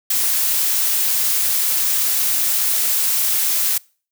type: noise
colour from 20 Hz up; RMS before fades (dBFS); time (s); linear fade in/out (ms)
blue; -18; 0.1-3.78; 5
effects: noise-tail reverb RT60 0.4 s tail -25 dB re dry